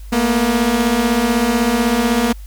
sawtooth beating tone pair, 223.3 / 239.3 Hz, A3 / A#3, +26 / +46 cents, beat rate 16 Hz, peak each -15 / -11 dBFS, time 0.12-2.33 s, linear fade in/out 10 ms, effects added 50 Hz sine -30 dBFS peak until 2.46 s + white hiss -49 dBFS RMS until 2.46 s

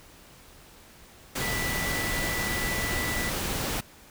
sine tone in noise, 1975.5 Hz, B6, in tune, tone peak -31 dBFS, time 1.41-3.3 s, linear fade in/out 10 ms, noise pink, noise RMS -30 dBFS, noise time 1.35-3.81 s, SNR -4 dB, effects pink hiss -52 dBFS RMS until 4.1 s

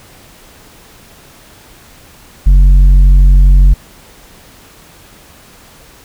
sine tone with tanh clipping, 46.25 Hz, F#1, in tune, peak -3 dBFS, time 2.46-3.74 s, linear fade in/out 10 ms, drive 6 dB, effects pink hiss -40 dBFS RMS until 6.04 s

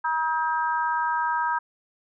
harmonic tone, 318.2 Hz, D#4, 39 cents sharp, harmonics 3 / 4 / 5, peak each -24 / -29 / -29 dBFS, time 0.04-1.59 s, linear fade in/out 10 ms, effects none

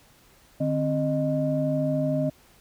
sine tone cluster, 150.7 / 263.8 / 615 Hz, D3 / C4 / D#5, +45 / +14 / -20 cents, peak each -26 dBFS, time 0.6-2.3 s, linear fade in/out 10 ms, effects tanh soft clip ceiling -13 dBFS + pink hiss -57 dBFS RMS until 2.6 s

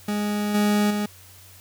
40% pulse tone with level steps, 207.7 Hz, G#3, in tune, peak -22 / -17 / -22 dBFS, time 0.08-1.06 s, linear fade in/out 5 ms, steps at 0.54 / 0.9 s, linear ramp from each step 10 ms, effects added 93 Hz sine -50 dBFS peak until 1.6 s + white hiss -49 dBFS RMS until 1.6 s

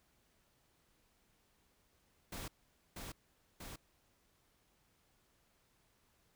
pink noise with echo, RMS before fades -45 dBFS, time 2.32-2.48 s, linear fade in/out 5 ms, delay 640 ms, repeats 2, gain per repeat -2 dB, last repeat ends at 3.76 s, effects pink hiss -74 dBFS RMS until 6.35 s

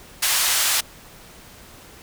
white band-pass noise, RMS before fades -20 dBFS, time 0.22-0.81 s, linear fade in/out 10 ms, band 930 to 11000 Hz, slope 12 dB/octave, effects pink hiss -45 dBFS RMS until 2.02 s

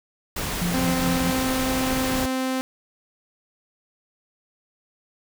pink noise, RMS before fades -28 dBFS, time 0.36-2.26 s, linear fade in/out 5 ms
sine tone with tremolo, 174.61 Hz, F3, in tune, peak -22 dBFS, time 0.61-1.31 s, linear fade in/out 10 ms, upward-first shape sine, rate 4.7 Hz, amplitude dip 60%
sawtooth tone, 260.2 Hz, C4, 9 cents flat, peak -19 dBFS, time 0.74-2.61 s, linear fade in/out 0 ms
effects none

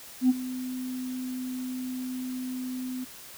sine tone with ADSR envelope, 254.6 Hz, C4, 47 cents flat, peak -14 dBFS, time 0.21-3.05 s, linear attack 84 ms, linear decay 30 ms, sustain -17 dB, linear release 16 ms, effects tanh soft clip ceiling -14 dBFS + white hiss -46 dBFS RMS until 3.37 s

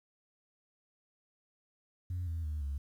sine tone with pitch steps, 89.3 / 82.36 / 75.96 / 70.06 Hz, F2 / E2 / D#2 / C#2, +39 / -1 / -41 / +19 cents, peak -32 dBFS, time 2.1-2.78 s, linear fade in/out 5 ms, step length 170 ms, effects tanh soft clip ceiling -31 dBFS + 11-bit

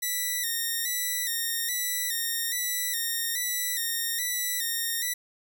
5% pulse tone with vibrato, 1904 Hz, A#6, 36 cents sharp, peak -17 dBFS, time 0.02-5.14 s, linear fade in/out 10 ms, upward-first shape square, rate 1.2 Hz, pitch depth 58 cents each way, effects none

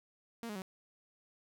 sawtooth tone with pitch steps, 231.8 / 208.9 / 188.28 Hz, A#3 / G#3 / F#3, -10 / +10 / +30 cents, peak -36 dBFS, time 0.43-0.619 s, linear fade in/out 0 ms, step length 63 ms, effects none

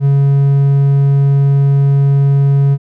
triangle tone, 139.4 Hz, C#3, 10 cents sharp, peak -5 dBFS, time 0-2.78 s, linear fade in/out 50 ms, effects none

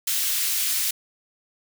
white high-pass noise, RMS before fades -24 dBFS, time 0.07-0.91 s, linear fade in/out 5 ms, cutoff 2300 Hz, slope 12 dB/octave, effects none

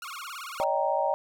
sawtooth tone with vibrato, 1245 Hz, D#6, 1 cent sharp, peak -33 dBFS, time 0.02-0.64 s, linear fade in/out 2 ms, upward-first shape sine, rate 18 Hz, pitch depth 270 cents each way
sine chord, Eb dominant seventh, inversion third, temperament equal with one note detuned, 566 / 622.3 / 784 / 932.3 Hz, Db5 / Eb5 / G5 / Bb5, +36 / 0 / 0 / 0 cents, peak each -29 dBFS, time 0.6-1.14 s, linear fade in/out 0 ms
effects none

